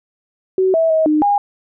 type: tone with pitch steps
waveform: sine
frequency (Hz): 376.5 / 652 / 636 / 304.7 / 814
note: F#4 / E5 / D#5 / D#4 / G#5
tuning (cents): +30 / -19 / +38 / -36 / -35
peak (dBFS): -11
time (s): 0.58-1.38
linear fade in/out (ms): 2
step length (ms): 160
effects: none